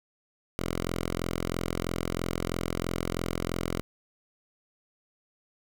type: tone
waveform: 5% pulse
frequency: 43.05 Hz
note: F1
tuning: 24 cents flat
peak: -18 dBFS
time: 0.59-3.81 s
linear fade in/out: 0 ms
effects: none